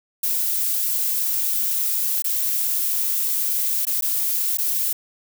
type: noise with dropouts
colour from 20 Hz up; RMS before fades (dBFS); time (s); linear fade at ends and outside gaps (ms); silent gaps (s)
violet; -22; 0.23-4.93; 5; 2.222-2.243 / 3.853-3.868 / 4.01-4.022 / 4.573-4.584
effects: none